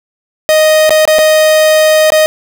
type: tone with dropouts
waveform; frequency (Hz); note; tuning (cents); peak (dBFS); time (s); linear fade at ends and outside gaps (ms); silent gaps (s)
45% pulse; 622.3; D#5; 0; -5; 0.49-2.26; 0; 0.894-0.906 / 1.053-1.076 / 1.185-1.189 / 2.103-2.121
effects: none